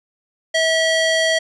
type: tone with band-pass filter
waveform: square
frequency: 647 Hz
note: E5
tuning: 32 cents flat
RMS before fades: -17 dBFS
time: 0.54-1.39 s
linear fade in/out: 10 ms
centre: 2900 Hz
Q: 0.65
effects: resampled to 24000 Hz